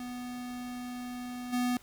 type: tone with level steps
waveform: square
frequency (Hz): 246.9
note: B3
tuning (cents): 0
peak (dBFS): -38 / -28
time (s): 0-1.77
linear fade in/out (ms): 2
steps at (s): 1.52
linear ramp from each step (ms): 20
effects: pink hiss -57 dBFS RMS until 1.82 s